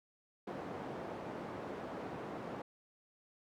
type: band-pass noise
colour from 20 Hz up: white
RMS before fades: -44 dBFS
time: 0.47-2.62 s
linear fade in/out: 5 ms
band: 130 to 690 Hz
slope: 12 dB/octave
effects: none